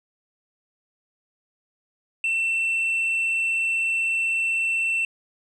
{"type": "tone", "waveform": "sine", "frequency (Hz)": 2688, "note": "E7", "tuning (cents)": 33, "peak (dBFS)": -18, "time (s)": [2.24, 5.05], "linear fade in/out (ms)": 2, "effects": ["tanh soft clip ceiling -20 dBFS"]}